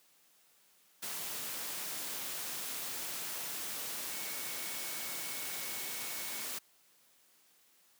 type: tone in noise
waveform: sine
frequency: 2217 Hz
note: C#7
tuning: in tune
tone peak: -50 dBFS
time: 4.11-6.45 s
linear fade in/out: 10 ms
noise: white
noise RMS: -40 dBFS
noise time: 1.02-6.59 s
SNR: -13 dB
effects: white hiss -67 dBFS RMS until 7.99 s + high-pass 150 Hz 12 dB/octave